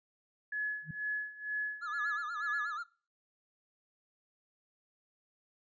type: tone with tremolo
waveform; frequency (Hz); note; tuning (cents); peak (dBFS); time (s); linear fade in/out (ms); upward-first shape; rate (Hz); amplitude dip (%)
sine; 1700; G#6; +40; -31; 0.52-2.77; 5; sine; 2.1; 85
type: tone with exponential growth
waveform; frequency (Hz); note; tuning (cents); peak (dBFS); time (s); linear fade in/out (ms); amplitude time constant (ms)
sine; 155.56; D#3; 0; -34; 0.82-0.91; 5; 18
type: tone with vibrato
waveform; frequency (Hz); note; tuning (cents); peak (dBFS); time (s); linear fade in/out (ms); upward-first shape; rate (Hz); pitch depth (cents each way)
triangle; 1300; E6; -24; -35; 1.81-2.84; 20; sine; 8.3; 150
effects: noise-tail reverb RT60 0.4 s tail -22 dB re dry + resampled to 16000 Hz